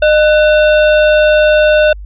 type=tone with sample-and-hold; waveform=sine; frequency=610 Hz; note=D#5; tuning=34 cents flat; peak=-5 dBFS; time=0.02-1.93 s; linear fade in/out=5 ms; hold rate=2100 Hz; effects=added 50 Hz sine -25 dBFS peak until 2.05 s + resampled to 8000 Hz